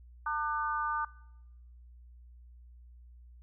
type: harmonic tone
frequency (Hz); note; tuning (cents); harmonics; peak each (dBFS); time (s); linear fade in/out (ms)
299.9; D4; +36; 3 / 4 / 5; -35 / -33 / -36; 0.26-1.05; 5
effects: noise-tail reverb RT60 0.9 s tail -23 dB re dry + added 60 Hz sine -51 dBFS peak until 3.42 s